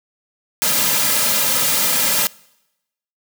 white noise with comb filter, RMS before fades -17 dBFS, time 0.62-2.27 s, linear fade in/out 0 ms, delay 2.7 ms, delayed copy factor -0.7, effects noise-tail reverb RT60 0.9 s tail -24 dB re dry + high-pass 150 Hz 12 dB/octave

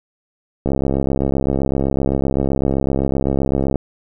click train, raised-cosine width 2 ms, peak -5 dBFS, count 211, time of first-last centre 0.66-3.757 s, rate 67.8 Hz, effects none

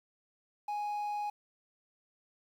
triangle tone with quantisation, 830.6 Hz, G#5, in tune, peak -31 dBFS, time 0.68-1.3 s, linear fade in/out 5 ms, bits 10, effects none

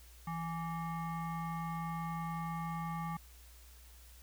sine tone with frequency modulation, 165.9 Hz, E3, 11 cents sharp, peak -36 dBFS, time 0.27-3.17 s, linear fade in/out 5 ms, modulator 997 Hz, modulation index 1, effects added 60 Hz sine -55 dBFS peak until 4.22 s + white hiss -61 dBFS RMS until 4.22 s

